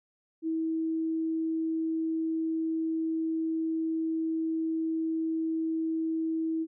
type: tone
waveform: sine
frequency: 322.8 Hz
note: E4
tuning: 36 cents flat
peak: -27 dBFS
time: 0.42-6.67 s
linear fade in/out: 50 ms
effects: none